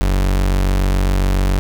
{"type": "tone", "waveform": "40% pulse", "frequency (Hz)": 47.21, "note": "F#1", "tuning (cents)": 36, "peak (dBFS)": -12, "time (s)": [0.01, 1.59], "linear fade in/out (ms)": 0, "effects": []}